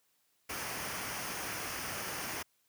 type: noise with comb filter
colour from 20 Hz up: pink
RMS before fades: -39 dBFS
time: 0.49-2.43 s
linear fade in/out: 10 ms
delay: 0.26 ms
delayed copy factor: -0.55
effects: white hiss -74 dBFS RMS until 2.68 s + high-pass 80 Hz 12 dB/octave